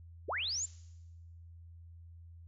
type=linear sweep; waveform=sine; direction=up; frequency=261.6 to 7460 Hz; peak=-33 dBFS; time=0.28-0.66 s; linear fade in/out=10 ms; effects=noise-tail reverb RT60 1.0 s tail -22 dB re dry + added 84 Hz sine -50 dBFS peak until 2.47 s